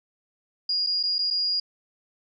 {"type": "tone with dropouts", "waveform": "sine", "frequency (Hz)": 4857, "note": "D#8", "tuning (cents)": -43, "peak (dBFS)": -22, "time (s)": [0.69, 1.6], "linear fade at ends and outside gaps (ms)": 5, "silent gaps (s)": [[0.865, 0.869], [1.03, 1.035], [1.184, 1.189], [1.304, 1.308]], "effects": []}